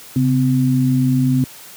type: tone pair together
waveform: sine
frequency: 134.83 / 255.4 Hz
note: C#3 / C4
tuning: -48 / -42 cents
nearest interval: major seventh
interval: 1106 cents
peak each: -15 dBFS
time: 0.16-1.44 s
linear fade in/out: 2 ms
effects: white hiss -39 dBFS RMS until 1.76 s + high-pass 80 Hz 12 dB/octave